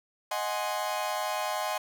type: chord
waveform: 40% pulse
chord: Ab dominant seventh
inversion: second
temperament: equal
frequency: 622.3 / 740 / 830.6 / 1046.5 Hz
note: Eb5 / Gb5 / Ab5 / C6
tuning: 0 / 0 / 0 / 0 cents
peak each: -34 dBFS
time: 0.31-1.78 s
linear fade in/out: 5 ms
effects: none